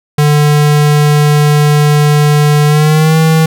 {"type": "tone with pitch glide", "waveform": "square", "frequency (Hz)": [148.3, 159.86], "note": ["D3", "D#3"], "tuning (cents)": [17, 47], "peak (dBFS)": -6, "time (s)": [0.18, 3.46], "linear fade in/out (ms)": 5, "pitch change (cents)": 130, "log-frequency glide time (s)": [2.66, 3.17], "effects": []}